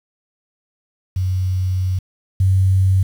sine tone pair in turn, 92.9 / 94.91 Hz, F#2 / F#2, +7 / +45 cents, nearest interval unison, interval 38 cents, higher second, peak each -16 / -11 dBFS, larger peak second, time 1.16-1.99 / 2.4-3.03 s, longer first, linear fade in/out 5 ms, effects 7-bit

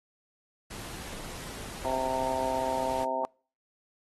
pink noise, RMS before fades -42 dBFS, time 0.7-3.05 s, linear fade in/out 10 ms
harmonic tone, 130.81 Hz, C3, in tune, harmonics 2 / 3 / 4 / 5 / 6 / 7, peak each -40 / -42 / -36 / -32 / -38 / -31 dBFS, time 1.85-3.25 s, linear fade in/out 0 ms
effects noise-tail reverb RT60 0.4 s tail -25 dB re dry + AAC 32 kbps

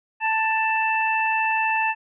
harmonic tone, 884 Hz, A5, 8 cents sharp, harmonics 1 / 2 / 3, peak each -22 / -26 / -24 dBFS, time 0.2-1.95 s, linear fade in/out 50 ms, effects none

